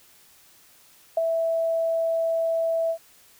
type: tone with ADSR envelope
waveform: sine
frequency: 658 Hz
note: E5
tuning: 3 cents flat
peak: -17 dBFS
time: 1.17-2.98 s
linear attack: 4 ms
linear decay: 22 ms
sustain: -4 dB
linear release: 78 ms
effects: white hiss -55 dBFS RMS until 3.39 s